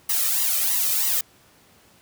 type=noise with flanger; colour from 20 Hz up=blue; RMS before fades=-22 dBFS; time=0.09-1.21 s; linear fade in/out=5 ms; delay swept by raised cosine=1 to 1.66 ms; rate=3.1 Hz; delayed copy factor=+1; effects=pink hiss -55 dBFS RMS until 2.01 s + high-pass 80 Hz 12 dB/octave